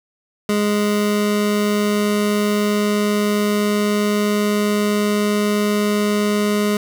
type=tone; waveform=25% pulse; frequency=207.7 Hz; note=G#3; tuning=in tune; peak=-12 dBFS; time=0.49-6.77 s; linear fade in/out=2 ms; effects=none